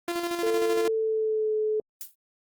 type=tone with tremolo; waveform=sawtooth; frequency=344.5 Hz; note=F4; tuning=24 cents flat; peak=-22 dBFS; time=0.08-0.88 s; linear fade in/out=2 ms; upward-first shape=square; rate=13 Hz; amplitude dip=40%
type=tone with pitch glide; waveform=sine; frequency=444.8 to 430.4 Hz; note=A4 to A4; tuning=+19 to -38 cents; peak=-23 dBFS; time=0.43-1.8 s; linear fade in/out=2 ms; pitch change=-57 cents; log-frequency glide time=0.88-1.55 s
type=noise with exponential decay; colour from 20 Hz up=violet; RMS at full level=-31 dBFS; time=2.01-2.15 s; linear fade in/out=1 ms; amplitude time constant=30 ms
effects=Opus 24 kbps